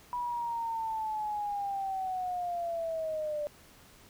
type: linear sweep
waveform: sine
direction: down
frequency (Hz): 980 to 587.3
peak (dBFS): -31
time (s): 0.13-3.47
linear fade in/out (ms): 0
effects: pink hiss -57 dBFS RMS until 4.09 s